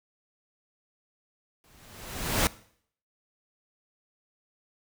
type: noise with exponential growth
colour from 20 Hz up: pink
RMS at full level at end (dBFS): -22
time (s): 1.64-2.47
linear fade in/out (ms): 0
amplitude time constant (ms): 180
effects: noise-tail reverb RT60 0.6 s tail -20 dB re dry